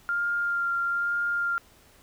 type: tone with vibrato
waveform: sine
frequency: 1396.9 Hz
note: F6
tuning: in tune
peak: -24 dBFS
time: 0.09-1.58 s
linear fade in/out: 0 ms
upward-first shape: sine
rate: 1.1 Hz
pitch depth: 13 cents each way
effects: pink hiss -57 dBFS RMS until 2.02 s